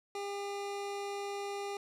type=tone; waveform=25% pulse; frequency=402.1 Hz; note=G4; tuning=44 cents sharp; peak=-33 dBFS; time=0.15-1.77 s; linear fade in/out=2 ms; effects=low-pass 9000 Hz 12 dB/octave